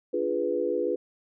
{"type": "chord", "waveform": "sine", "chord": "D diminished seventh", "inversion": "none", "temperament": "equal", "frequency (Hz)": [293.7, 349.2, 415.3, 493.9], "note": ["D4", "F4", "Ab4", "Cb5"], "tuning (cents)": [0, 0, 0, 0], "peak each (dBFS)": [-34, -30, -30, -28], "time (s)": [0.13, 0.96], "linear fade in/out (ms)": 10, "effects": []}